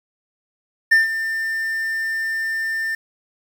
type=tone with ADSR envelope; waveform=triangle; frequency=1795 Hz; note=A6; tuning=34 cents sharp; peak=-7 dBFS; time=0.91-2.95 s; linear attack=12 ms; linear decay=150 ms; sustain=-12 dB; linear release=4 ms; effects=7-bit